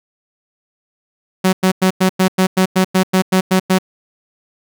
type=tone bursts; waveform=sawtooth; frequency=187.1 Hz; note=F#3; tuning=20 cents sharp; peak=-6 dBFS; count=13; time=1.44-3.786 s; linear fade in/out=10 ms; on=90 ms; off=98 ms; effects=none